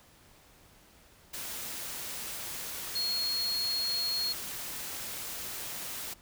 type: tone in noise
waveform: sine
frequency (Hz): 4300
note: C8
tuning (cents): +47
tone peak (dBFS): -29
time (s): 2.95-4.33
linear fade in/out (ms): 10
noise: white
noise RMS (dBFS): -39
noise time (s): 1.33-6.14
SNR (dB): +7
effects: pink hiss -59 dBFS RMS until 6.21 s